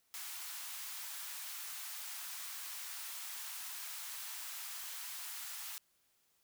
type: high-pass noise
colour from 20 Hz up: white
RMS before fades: -45 dBFS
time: 0.14-5.78 s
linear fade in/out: 0 ms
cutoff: 860 Hz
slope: 24 dB/octave
effects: white hiss -75 dBFS RMS until 6.43 s